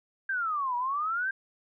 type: exponential two-way sweep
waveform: sine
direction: down then up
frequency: 1608 to 953 to 1608 Hz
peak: -27 dBFS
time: 0.29-1.31 s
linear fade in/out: 5 ms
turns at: 0.76 s
effects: none